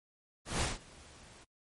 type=noise with ADSR envelope; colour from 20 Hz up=pink; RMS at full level=-31 dBFS; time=0.45-1.45 s; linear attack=160 ms; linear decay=170 ms; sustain=-24 dB; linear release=23 ms; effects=noise-tail reverb RT60 0.1 s tail -26 dB re dry + MP3 48 kbps

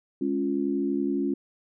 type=chord; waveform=sine; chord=Db major; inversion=second; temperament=equal; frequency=207.7 / 277.2 / 349.2 Hz; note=Ab3 / Db4 / F4; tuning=0 / 0 / 0 cents; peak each=-31 / -26 / -29 dBFS; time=0.21-1.34 s; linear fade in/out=5 ms; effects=none

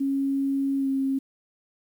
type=tone with pitch glide; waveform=sine; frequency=274.2 to 269.6 Hz; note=C#4 to C#4; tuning=-19 to -48 cents; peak=-22 dBFS; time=0-1.19 s; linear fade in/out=10 ms; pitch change=-29 cents; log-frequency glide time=0.78-0.88 s; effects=9-bit

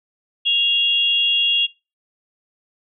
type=tone pair together; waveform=sine; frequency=2794 / 3323 Hz; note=F7 / G#7; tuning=0 / 0 cents; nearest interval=minor third; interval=300 cents; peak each=-18 / -17 dBFS; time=0.45-1.67 s; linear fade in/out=20 ms; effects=noise-tail reverb RT60 0.3 s tail -24 dB re dry

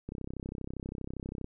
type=click train; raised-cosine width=3 ms; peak=-25 dBFS; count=45; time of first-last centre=0.09-1.444 s; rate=32.5 Hz; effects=none

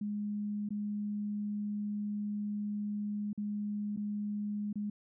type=tone with dropouts; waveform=sine; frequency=207.4 Hz; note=G#3; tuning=2 cents flat; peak=-33 dBFS; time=0.01-4.9 s; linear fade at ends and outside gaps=5 ms; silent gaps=0.69-0.705 / 3.331-3.376 / 3.964-3.972 / 4.729-4.756 s; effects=none

